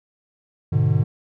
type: chord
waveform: triangle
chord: G# diminished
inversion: none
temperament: just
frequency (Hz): 103.83 / 124.59 / 149.51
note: G#2 / B2 / D3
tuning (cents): 0 / +16 / +31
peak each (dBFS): -18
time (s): 0.72-1.04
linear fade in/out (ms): 10
effects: none